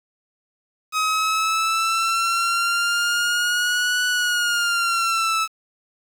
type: linear two-way sweep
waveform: sawtooth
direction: up then down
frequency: 1263 to 1480 to 1302 Hz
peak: -15 dBFS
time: 0.92-5.48 s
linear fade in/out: 50 ms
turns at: 4.06 s
effects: low-pass 10000 Hz 12 dB/octave + 7-bit